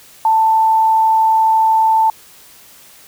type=tone; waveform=sine; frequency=886 Hz; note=A5; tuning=12 cents sharp; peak=-9 dBFS; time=0.25-2.1 s; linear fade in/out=2 ms; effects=white hiss -43 dBFS RMS until 3.07 s